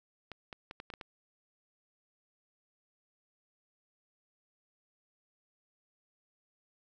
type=clicks; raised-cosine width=0.3 ms; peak=-27 dBFS; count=7; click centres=0.317 / 0.528 / 0.711 / 0.801 / 0.902 / 0.938 / 1.012 s; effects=none